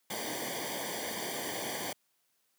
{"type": "noise with comb filter", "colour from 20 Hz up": "pink", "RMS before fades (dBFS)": -37, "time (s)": [0.1, 1.93], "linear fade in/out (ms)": 5, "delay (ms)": 0.75, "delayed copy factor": -0.95, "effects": ["white hiss -75 dBFS RMS until 2.58 s", "high-pass 150 Hz 12 dB/octave"]}